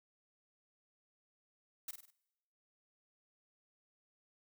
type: noise with echo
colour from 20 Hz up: blue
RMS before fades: -42 dBFS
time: 1.88-1.91 s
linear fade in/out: 5 ms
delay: 49 ms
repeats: 4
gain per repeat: -6 dB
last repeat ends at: 2.106 s
effects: noise-tail reverb RT60 1.0 s tail -24 dB re dry